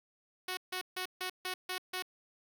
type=tone bursts; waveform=5% pulse; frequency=368.7 Hz; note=F#4; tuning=6 cents flat; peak=-24 dBFS; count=7; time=0.48-2.024 s; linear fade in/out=5 ms; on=92 ms; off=150 ms; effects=none